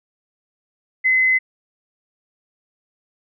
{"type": "tone", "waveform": "sine", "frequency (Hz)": 2040, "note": "C7", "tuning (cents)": -44, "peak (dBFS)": -13, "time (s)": [1.04, 1.39], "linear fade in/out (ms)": 20, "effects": []}